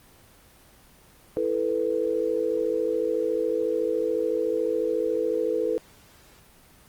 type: chord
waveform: sine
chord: E suspended fourth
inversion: none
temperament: equal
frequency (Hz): 329.6 / 440 / 493.9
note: E4 / A4 / B4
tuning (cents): 0 / 0 / 0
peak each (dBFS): -30 / -26 / -26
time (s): 1.37-5.78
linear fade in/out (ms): 0
effects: pink hiss -54 dBFS RMS until 6.88 s + Opus 24 kbps